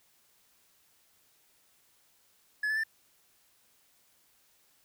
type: tone with pitch steps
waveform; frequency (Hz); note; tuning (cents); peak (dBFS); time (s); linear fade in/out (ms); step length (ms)
triangle; 1705 / 1740.8 / 1777.4; G#6 / A6 / A6; +45 / -19 / +17; -26; 2.63-2.837; 5; 69
effects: white hiss -67 dBFS RMS until 4.84 s